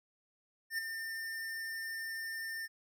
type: tone with ADSR envelope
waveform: square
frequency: 1803 Hz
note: A6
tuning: 42 cents sharp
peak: -32 dBFS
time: 0.7-2.68 s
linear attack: 83 ms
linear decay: 9 ms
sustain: -7 dB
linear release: 31 ms
effects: none